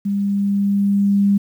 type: tone with level ramp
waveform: sine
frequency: 200.2 Hz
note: G3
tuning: 37 cents sharp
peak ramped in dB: -17 to -11 dBFS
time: 0.05-1.38 s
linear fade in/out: 10 ms
effects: 8-bit